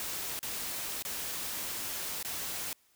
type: noise with dropouts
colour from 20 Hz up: white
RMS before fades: -37 dBFS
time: 0-2.73 s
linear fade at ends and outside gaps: 1 ms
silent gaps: 0.391-0.429 / 1.024-1.05 / 2.228-2.248 s
effects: white hiss -68 dBFS RMS until 2.95 s